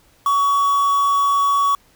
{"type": "tone with quantisation", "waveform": "triangle", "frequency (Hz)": 1126, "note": "C#6", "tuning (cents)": 27, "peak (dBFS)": -12, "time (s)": [0.26, 1.75], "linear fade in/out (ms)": 2, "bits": 5, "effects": ["pink hiss -55 dBFS RMS until 1.95 s"]}